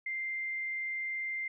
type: tone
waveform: sine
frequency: 2093 Hz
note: C7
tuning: in tune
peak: -33 dBFS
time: 0.06-1.48 s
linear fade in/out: 5 ms
effects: none